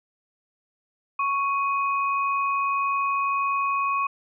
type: tone pair together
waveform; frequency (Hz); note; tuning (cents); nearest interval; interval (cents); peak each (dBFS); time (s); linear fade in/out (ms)
sine; 1108.7 / 2513; C#6 / D#7; 0 / +17; octave + major second; 1417; -22 / -30; 1.19-4.07; 5
effects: none